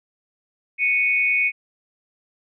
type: tone pair together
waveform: sine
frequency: 2216 / 2487 Hz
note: C#7 / D#7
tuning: -1 / -1 cents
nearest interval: major second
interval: 200 cents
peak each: -19 / -20 dBFS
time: 0.78-1.52 s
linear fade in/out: 50 ms
effects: none